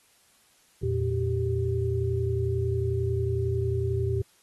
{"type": "tone cluster", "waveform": "sine", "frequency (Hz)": [85.6, 116.7, 389.4], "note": ["F2", "A#2", "G4"], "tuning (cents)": [-34, 2, -12], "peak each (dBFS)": [-29, -27, -29], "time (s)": [0.83, 4.22], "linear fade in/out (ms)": 5, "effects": ["white hiss -62 dBFS RMS until 4.42 s", "AAC 32 kbps"]}